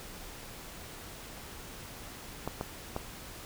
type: clicks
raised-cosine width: 1 ms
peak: -19 dBFS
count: 3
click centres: 2.476 / 2.611 / 2.964 s
effects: pink hiss -46 dBFS RMS until 3.45 s